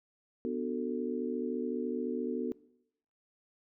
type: chord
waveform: sine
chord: B minor seventh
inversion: none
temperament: just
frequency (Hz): 246.9 / 296.3 / 370.4 / 444.5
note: B3 / D4 / F#4 / A4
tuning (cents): 0 / +15 / +2 / +18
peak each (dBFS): -35 / -40 / -37 / -37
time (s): 0.45-2.52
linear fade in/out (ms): 0
effects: noise-tail reverb RT60 0.8 s tail -22 dB re dry